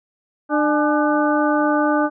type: harmonic tone with a mistuned harmonic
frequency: 299.3 Hz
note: D4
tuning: 33 cents sharp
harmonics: 1 / 2 / 3 / 4 / 5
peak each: -18 / -21 / -23 / -24 / -25 dBFS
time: 0.49-2.1 s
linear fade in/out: 50 ms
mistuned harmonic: 3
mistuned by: -86 cents
effects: none